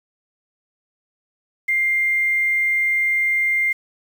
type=tone with quantisation; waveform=sine; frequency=2100 Hz; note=C7; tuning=6 cents sharp; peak=-16 dBFS; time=1.68-3.73 s; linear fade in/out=10 ms; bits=7; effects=none